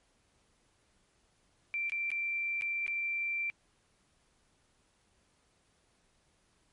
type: tone with dropouts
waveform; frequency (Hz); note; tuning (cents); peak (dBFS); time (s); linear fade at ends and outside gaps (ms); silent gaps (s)
sine; 2352; D7; +2; -31; 1.74-3.5; 0; 1.897-1.92 / 2.104-2.116 / 2.611-2.621 / 2.865-2.879
effects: pink hiss -71 dBFS RMS until 6.72 s + MP3 48 kbps